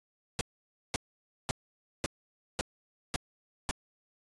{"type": "noise bursts", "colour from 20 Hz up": "pink", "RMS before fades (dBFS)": -31, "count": 7, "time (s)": [0.39, 3.71], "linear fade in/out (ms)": 0, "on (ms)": 20, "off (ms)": 530, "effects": ["resampled to 22050 Hz"]}